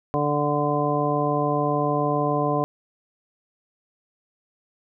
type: harmonic tone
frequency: 146.83 Hz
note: D3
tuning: in tune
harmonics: 1 / 2 / 3 / 4 / 5 / 7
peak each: -27 / -27 / -27 / -27 / -27 / -27 dBFS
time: 0.14-2.64 s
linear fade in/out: 0 ms
effects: none